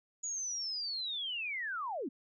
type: linear sweep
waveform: sine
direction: down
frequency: 6860 to 217 Hz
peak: -35 dBFS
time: 0.23-2.09 s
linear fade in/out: 10 ms
effects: none